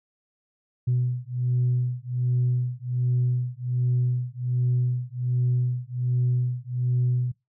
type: beating tone pair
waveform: sine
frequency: 123.47 / 124.77 Hz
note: B2 / B2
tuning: 0 / +18 cents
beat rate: 1.3 Hz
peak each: -24 dBFS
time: 0.87-7.32 s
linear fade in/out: 10 ms
effects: noise-tail reverb RT60 0.2 s tail -22 dB re dry + tanh soft clip ceiling -16 dBFS